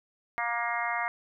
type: harmonic tone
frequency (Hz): 235.9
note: A#3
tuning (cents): +21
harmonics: 3 / 4 / 5 / 6 / 7 / 8 / 9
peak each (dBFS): -34 / -35 / -35 / -39 / -39 / -36 / -34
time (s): 0.38-1.08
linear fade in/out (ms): 0
effects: none